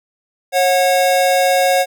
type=tone pair together; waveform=square; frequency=545.5 / 730 Hz; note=C#5 / F#5; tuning=-28 / -24 cents; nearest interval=perfect fourth; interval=504 cents; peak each=-15 dBFS; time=0.52-1.86 s; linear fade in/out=50 ms; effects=none